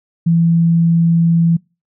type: tone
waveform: sine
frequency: 167.3 Hz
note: E3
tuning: 26 cents sharp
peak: -9 dBFS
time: 0.26-1.57 s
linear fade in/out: 10 ms
effects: noise-tail reverb RT60 0.3 s tail -26 dB re dry